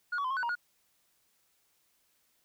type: tone with pitch steps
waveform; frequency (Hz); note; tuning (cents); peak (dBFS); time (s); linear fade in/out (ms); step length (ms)
sine; 1439 / 1130 / 1024 / 1080 / 1496 / 944 / 1443; F#6 / C#6 / C6 / C#6 / F#6 / A#5 / F#6; -49 / +33 / -38 / -45 / +19 / +22 / -44; -27; 0.12-0.554; 10; 62
effects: tanh soft clip ceiling -29 dBFS + white hiss -72 dBFS RMS until 2.44 s